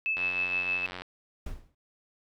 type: tone with tremolo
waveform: sine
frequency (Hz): 2615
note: E7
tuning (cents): -15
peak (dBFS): -25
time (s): 0.06-0.86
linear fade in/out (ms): 0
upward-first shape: sine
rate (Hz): 6.4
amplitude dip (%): 45
type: click train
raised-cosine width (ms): 0.3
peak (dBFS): -22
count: 78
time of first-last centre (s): 0.17-1.02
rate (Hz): 90.6
type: noise with exponential decay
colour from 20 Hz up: brown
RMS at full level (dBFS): -31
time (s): 1.46-1.75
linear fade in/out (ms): 5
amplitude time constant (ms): 63
effects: none